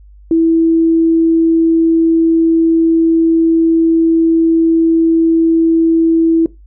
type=tone; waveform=sine; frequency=328.1 Hz; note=E4; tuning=8 cents flat; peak=-7 dBFS; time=0.31-6.46 s; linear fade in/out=2 ms; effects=noise-tail reverb RT60 0.2 s tail -19 dB re dry + added 50 Hz sine -37 dBFS peak until 6.66 s